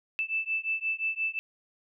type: beating tone pair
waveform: sine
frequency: 2637 / 2642.7 Hz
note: E7 / E7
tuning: 0 / +4 cents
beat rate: 5.7 Hz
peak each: -31 dBFS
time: 0.19-1.39 s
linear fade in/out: 0 ms
effects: none